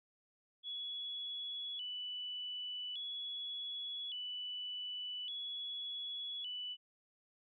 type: tone with vibrato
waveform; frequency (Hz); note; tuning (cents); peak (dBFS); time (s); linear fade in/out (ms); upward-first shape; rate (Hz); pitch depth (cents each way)
sine; 3170; G7; +19; -40; 0.63-6.77; 50; square; 0.43; 110
effects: none